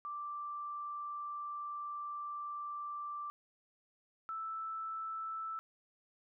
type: tone pair in turn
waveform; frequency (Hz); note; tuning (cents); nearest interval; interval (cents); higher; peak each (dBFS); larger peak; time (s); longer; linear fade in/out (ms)
sine; 1174.7 / 1318.6; D6 / E6; 0 / 0; major second; 200; second; -39 / -38; second; 0.05-3.3 / 4.29-5.59; first; 0
effects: none